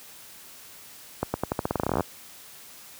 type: accelerating click train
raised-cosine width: 1 ms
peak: -10 dBFS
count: 19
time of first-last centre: 1.23-2.007 s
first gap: 110 ms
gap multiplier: 0.87
effects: white hiss -47 dBFS RMS until 2.99 s + high-pass 60 Hz 12 dB/octave